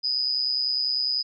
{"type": "tone with amplitude modulation", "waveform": "sine", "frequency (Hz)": 4978, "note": "D#8", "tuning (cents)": 0, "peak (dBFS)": -19, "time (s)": [0.03, 1.23], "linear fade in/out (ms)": 20, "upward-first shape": "sine", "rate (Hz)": 130, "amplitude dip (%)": 75, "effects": []}